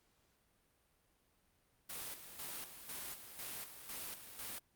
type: noise with tremolo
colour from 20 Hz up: white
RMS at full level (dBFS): -45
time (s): 1.89-4.59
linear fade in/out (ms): 10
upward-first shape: square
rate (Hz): 2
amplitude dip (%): 60
effects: pink hiss -75 dBFS RMS until 4.75 s + Opus 48 kbps